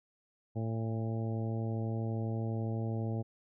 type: harmonic tone with a mistuned harmonic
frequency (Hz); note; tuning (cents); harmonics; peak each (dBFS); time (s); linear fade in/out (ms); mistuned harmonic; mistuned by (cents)
112.2; A2; +34; 1 / 2 / 3 / 4 / 5 / 6 / 7; -33 / -39 / -43 / -45 / -47 / -49 / -50; 0.55-3.23; 20; 7; +39
effects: none